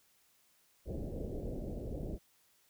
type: low-pass noise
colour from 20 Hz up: pink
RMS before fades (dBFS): -40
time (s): 0.85-2.19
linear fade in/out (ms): 50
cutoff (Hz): 620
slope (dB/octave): 48
effects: white hiss -70 dBFS RMS until 2.69 s